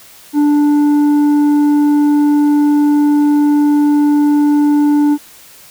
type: tone with tanh clipping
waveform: sine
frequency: 293.4 Hz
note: D4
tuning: 2 cents flat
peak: -9 dBFS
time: 0.33-5.18 s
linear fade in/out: 50 ms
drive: 6 dB
effects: white hiss -40 dBFS RMS until 5.7 s